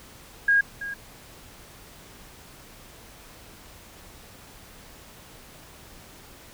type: tone with echo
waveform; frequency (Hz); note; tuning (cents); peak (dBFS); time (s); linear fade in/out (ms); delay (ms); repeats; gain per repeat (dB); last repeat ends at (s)
sine; 1632; G#6; -31; -16; 0.48-0.61; 5; 330; 1; -14; 0.94
effects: pink hiss -48 dBFS RMS until 6.53 s